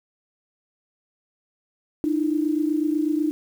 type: tone pair together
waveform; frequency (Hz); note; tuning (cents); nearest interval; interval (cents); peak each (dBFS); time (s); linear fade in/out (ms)
sine; 301.6 / 329.7; D4 / E4; +46 / 0; major second; 154; -21 / -25; 2.04-3.31; 0
effects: 8-bit